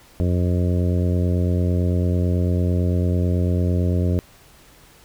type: harmonic tone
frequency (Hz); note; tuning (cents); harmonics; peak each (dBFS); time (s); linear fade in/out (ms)
89; F2; +33; 1 / 2 / 3 / 4 / 5 / 6 / 7; -18 / -24 / -28 / -30 / -32 / -34 / -35; 0.2-4.19; 0
effects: pink hiss -50 dBFS RMS until 5.04 s